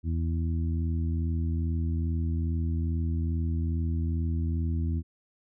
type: harmonic tone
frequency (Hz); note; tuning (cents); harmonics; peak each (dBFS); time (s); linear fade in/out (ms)
82.4; E2; 0; 1 / 2 / 3 / 4; -26 / -35 / -36 / -42; 0.03-5.03; 50
effects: none